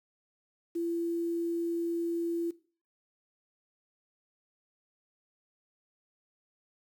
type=tone with quantisation; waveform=sine; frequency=338.8 Hz; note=E4; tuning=48 cents sharp; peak=-29 dBFS; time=0.75-2.51 s; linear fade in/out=10 ms; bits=9; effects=noise-tail reverb RT60 0.4 s tail -18 dB re dry